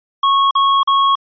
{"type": "tone bursts", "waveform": "square", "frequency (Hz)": 1100, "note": "C#6", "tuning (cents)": -14, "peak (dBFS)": -11, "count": 3, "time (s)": [0.23, 1.154], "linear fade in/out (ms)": 5, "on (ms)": 280, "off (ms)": 42, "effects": ["resampled to 11025 Hz"]}